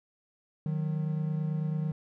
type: tone pair together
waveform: triangle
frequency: 153.8 / 182.9 Hz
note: D#3 / F#3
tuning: -20 / -20 cents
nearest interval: minor third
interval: 300 cents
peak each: -27 / -33 dBFS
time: 0.66-1.92 s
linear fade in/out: 2 ms
effects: none

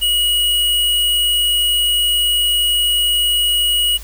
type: tone with hard clipping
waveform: sine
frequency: 2907 Hz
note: F#7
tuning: 31 cents flat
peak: -14 dBFS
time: 0.01-3.98 s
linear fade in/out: 20 ms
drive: 16 dB
effects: added 50 Hz sine -31 dBFS peak until 4.03 s + white hiss -39 dBFS RMS until 4.03 s

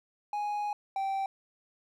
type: tone pair in turn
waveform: triangle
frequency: 830 / 778.6 Hz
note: G#5 / G5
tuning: -1 / -12 cents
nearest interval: minor second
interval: 111 cents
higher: first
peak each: -28 / -27 dBFS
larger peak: second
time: 0.33-0.73 / 0.96-1.26 s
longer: first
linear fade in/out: 2 ms
effects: none

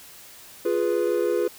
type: chord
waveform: triangle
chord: F diminished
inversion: none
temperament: equal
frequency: 349.2 / 415.3 / 493.9 Hz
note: F4 / Ab4 / Cb5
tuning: 0 / 0 / 0 cents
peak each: -23 dBFS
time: 0.65-1.48 s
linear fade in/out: 5 ms
effects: white hiss -46 dBFS RMS until 1.58 s

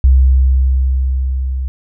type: tone with level ramp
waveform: sine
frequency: 65.3 Hz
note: C2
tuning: 3 cents flat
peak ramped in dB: -4 to -16 dBFS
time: 0.04-1.68 s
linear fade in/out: 0 ms
effects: none

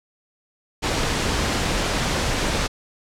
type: noise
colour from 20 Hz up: pink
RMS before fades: -22 dBFS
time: 0.82-2.68 s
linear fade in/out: 20 ms
effects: low-pass 7000 Hz 12 dB/octave

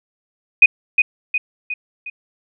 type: tone with echo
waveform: sine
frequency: 2489 Hz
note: D#7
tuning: in tune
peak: -3 dBFS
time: 0.62-0.66 s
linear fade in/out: 5 ms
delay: 360 ms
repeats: 4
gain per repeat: -6 dB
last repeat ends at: 2.1 s
effects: none

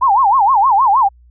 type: tone with vibrato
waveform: sine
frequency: 924 Hz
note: A#5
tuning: 16 cents flat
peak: -8 dBFS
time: 0.01-1.09 s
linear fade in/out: 20 ms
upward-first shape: sine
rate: 6.4 Hz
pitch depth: 290 cents each way
effects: added 60 Hz sine -43 dBFS peak until 1.3 s

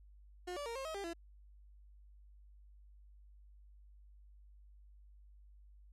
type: tone with pitch steps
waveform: 30% pulse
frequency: 359.1 / 578 / 464.8 / 536 / 636 / 398.3 / 337.1 Hz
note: F4 / D5 / A#4 / C5 / D#5 / G4 / E4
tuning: +48 / -28 / -5 / +42 / +38 / +28 / +39 cents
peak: -38 dBFS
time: 0.47-1.135 s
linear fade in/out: 10 ms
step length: 95 ms
effects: added 50 Hz sine -57 dBFS peak until 5.92 s + low-pass 10000 Hz 12 dB/octave

